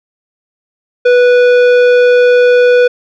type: tone with tanh clipping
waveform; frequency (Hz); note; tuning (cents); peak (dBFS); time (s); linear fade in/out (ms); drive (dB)
sine; 491.8; B4; -7; -6; 1.05-2.88; 10; 13
effects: none